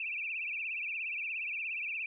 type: tone with vibrato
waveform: sine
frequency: 2515 Hz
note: D#7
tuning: 18 cents sharp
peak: -34 dBFS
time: 0-2.06 s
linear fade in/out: 2 ms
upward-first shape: triangle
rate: 17 Hz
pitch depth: 160 cents each way
effects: none